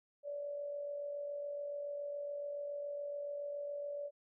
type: tone with amplitude modulation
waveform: sine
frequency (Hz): 576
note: D5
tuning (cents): -34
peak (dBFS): -37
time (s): 0.23-4.11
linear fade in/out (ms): 50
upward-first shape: sine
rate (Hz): 47.1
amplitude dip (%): 40
effects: none